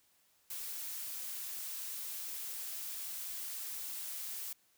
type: noise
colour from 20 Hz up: blue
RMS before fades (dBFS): -42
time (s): 0.5-4.53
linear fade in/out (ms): 5
effects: white hiss -71 dBFS RMS until 4.77 s